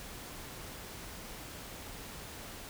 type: silence
effects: pink hiss -46 dBFS RMS until 2.69 s